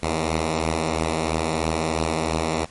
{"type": "beating tone pair", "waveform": "5% pulse", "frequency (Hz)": [77.78, 80.78], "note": ["D#2", "E2"], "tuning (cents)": [0, -35], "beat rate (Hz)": 3, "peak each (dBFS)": [-17, -11], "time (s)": [0.02, 2.66], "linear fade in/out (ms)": 20, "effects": ["pink hiss -48 dBFS RMS until 2.7 s", "MP3 48 kbps"]}